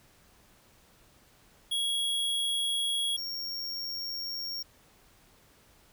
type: tone pair in turn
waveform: square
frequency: 3322 / 5536 Hz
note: G#7 / F8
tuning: 0 / -16 cents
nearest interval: major sixth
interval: 884 cents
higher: second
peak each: -28 / -34 dBFS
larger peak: first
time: 1.71-3.17 / 3.17-4.63 s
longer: neither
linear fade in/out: 10 ms
effects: pink hiss -61 dBFS RMS until 5.92 s